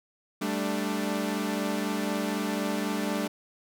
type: chord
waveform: sawtooth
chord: G suspended second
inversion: none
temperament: equal with one note detuned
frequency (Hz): 196 / 220 / 295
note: G3 / A3 / D4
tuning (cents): 0 / 0 / +8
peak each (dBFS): -28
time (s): 0.41-3.28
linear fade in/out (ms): 10
effects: none